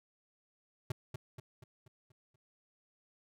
square tone with echo, 124.9 Hz, B2, 20 cents sharp, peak -33 dBFS, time 0.9-0.92 s, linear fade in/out 5 ms, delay 240 ms, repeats 6, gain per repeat -6 dB, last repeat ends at 2.36 s, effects none

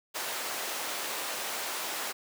pink high-pass noise, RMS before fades -35 dBFS, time 0.14-2.13 s, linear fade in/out 20 ms, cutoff 590 Hz, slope 12 dB/octave, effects none

